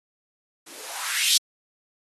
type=noise with band-pass filter sweep; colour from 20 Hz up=violet; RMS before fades=-26 dBFS; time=0.66-1.38 s; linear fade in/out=10 ms; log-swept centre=240 to 4500 Hz; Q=2.8; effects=AAC 32 kbps